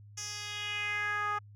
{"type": "tone with band-pass filter sweep", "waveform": "10% pulse", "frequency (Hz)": 415.3, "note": "G#4", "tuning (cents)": 0, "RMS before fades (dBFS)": -35, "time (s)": [0.17, 1.39], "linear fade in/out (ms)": 10, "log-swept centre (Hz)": [6200, 1100], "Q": 3, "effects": ["added 103 Hz sine -50 dBFS peak until 1.55 s"]}